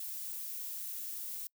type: noise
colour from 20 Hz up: violet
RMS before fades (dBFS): -41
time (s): 0-1.47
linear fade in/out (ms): 2
effects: noise-tail reverb RT60 0.1 s tail -26 dB re dry